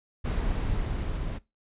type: noise with level ramp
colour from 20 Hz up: brown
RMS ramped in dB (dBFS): -26 to -32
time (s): 0.24-1.39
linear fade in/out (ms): 20
effects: noise-tail reverb RT60 0.2 s tail -19 dB re dry + resampled to 8000 Hz